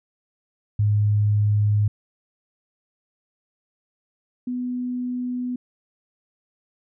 sine tone pair in turn, 104.4 / 248.3 Hz, G#2 / B3, +10 / +9 cents, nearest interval octave + minor third, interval 1499 cents, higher second, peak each -16 / -24 dBFS, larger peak first, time 0.79-1.88 / 4.47-5.56 s, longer neither, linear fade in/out 5 ms, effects none

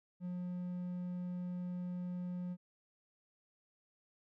triangle tone, 178.9 Hz, F3, 42 cents sharp, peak -36 dBFS, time 0.2-2.57 s, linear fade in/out 50 ms, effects none

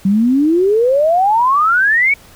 sine exponential sweep, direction up, 187.3 to 2289 Hz, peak -9 dBFS, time 0.05-2.14 s, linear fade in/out 5 ms, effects pink hiss -43 dBFS RMS until 2.35 s

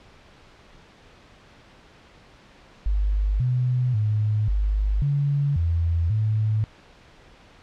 sine tone with pitch steps, 50.4 / 125.4 / 106.5 / 51 / 142.4 / 83.8 / 108.2 Hz, G1 / B2 / G#2 / G#1 / C#3 / E2 / A2, +49 / +27 / +44 / -31 / +47 / +29 / -29 cents, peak -19 dBFS, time 2.86-6.64 s, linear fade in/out 0 ms, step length 540 ms, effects pink hiss -51 dBFS RMS until 7.62 s + low-pass 4000 Hz 12 dB/octave

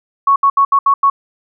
sine tone bursts at uneven times, 1108.7 Hz, C#6, in tune, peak -7 dBFS, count 6, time 0.27-0.36 / 0.43-0.5 / 0.57-0.65 / 0.72-0.79 / 0.86-0.94 / 1.03-1.1 s, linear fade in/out 5 ms, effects none

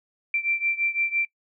sine beating tone pair, 2349 / 2354.9 Hz, D7 / D7, 0 / +4 cents, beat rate 5.9 Hz, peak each -25 / -27 dBFS, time 0.34-1.25 s, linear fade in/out 2 ms, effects noise-tail reverb RT60 0.1 s tail -23 dB re dry

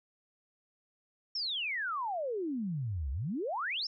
sine exponential two-way sweep, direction down then up, 5550 to 62.2 to 5550 Hz, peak -32 dBFS, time 1.35-3.87 s, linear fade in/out 5 ms, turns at 3.11 s, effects none

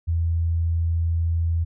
sine tone, 83.3 Hz, E2, 19 cents sharp, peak -19 dBFS, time 0.07-1.65 s, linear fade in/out 20 ms, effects none

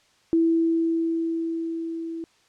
sine tone with level ramp, 329.6 Hz, E4, in tune, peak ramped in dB -16 to -30 dBFS, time 0.33-2.24 s, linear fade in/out 0 ms, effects white hiss -61 dBFS RMS until 2.48 s + low-pass 6000 Hz 12 dB/octave

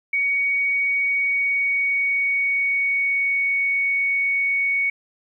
sine tone with pitch glide, 2243 to 2228 Hz, C#7 to C#7, +20 to +8 cents, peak -18 dBFS, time 0.13-4.9 s, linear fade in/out 5 ms, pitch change -12 cents, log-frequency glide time 1.03-3.55 s, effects 10-bit

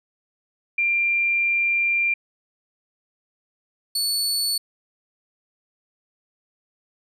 sine / sawtooth tone pair in turn, 2380 / 4441 Hz, D7 / C#8, +22 / +2 cents, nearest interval major seventh, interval 1080 cents, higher second, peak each -18 dBFS, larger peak neither, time 0.78-2.14 / 3.95-4.58 s, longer first, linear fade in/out 5 ms, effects resampled to 32000 Hz

